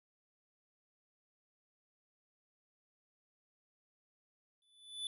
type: tone with exponential growth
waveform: square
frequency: 3485 Hz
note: A7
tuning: 17 cents flat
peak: -36 dBFS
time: 4.62-5.07 s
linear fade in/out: 1 ms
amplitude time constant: 96 ms
effects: resampled to 32000 Hz